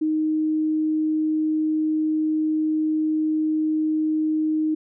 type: tone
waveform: sine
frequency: 311.1 Hz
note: D#4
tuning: in tune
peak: -19 dBFS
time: 0.01-4.75 s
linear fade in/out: 10 ms
effects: none